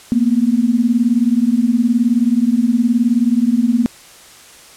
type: beating tone pair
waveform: sine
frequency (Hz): 227.7 / 246.7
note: A#3 / B3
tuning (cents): -40 / -2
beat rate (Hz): 19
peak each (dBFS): -14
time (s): 0.12-3.86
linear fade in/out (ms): 0
effects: white hiss -41 dBFS RMS until 4.76 s + low-pass 10000 Hz 12 dB/octave